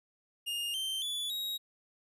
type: tone with pitch steps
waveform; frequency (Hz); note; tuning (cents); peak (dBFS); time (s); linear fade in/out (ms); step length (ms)
45% pulse; 2832 / 3124 / 3447 / 3802; F7 / G7 / A7 / A#7; +23 / -7 / -36 / +33; -33; 0.46-1.58; 20; 280
effects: resampled to 32000 Hz